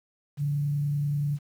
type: tone with frequency modulation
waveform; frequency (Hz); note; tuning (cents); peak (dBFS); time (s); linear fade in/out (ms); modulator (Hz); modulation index
sine; 144.8; D3; -24; -24; 0.37-1.39; 50; 30.4; 0.21
effects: 9-bit